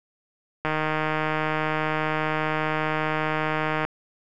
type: click train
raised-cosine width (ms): 0.5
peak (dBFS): -10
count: 497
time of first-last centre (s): 0.65-3.85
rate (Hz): 155
effects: none